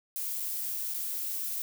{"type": "noise with dropouts", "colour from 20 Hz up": "violet", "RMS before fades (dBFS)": -34, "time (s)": [0.16, 1.62], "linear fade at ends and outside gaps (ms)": 0, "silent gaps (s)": [[0.399, 0.404], [0.938, 0.944]], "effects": []}